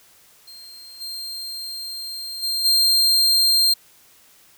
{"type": "tone with level steps", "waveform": "40% pulse", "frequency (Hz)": 4186, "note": "C8", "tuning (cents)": 0, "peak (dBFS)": [-38, -28, -20, -13], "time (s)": [0.47, 3.74], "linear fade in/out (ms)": 10, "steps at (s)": [1, 2.42, 2.64], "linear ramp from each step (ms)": 20, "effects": ["white hiss -53 dBFS RMS until 4.57 s"]}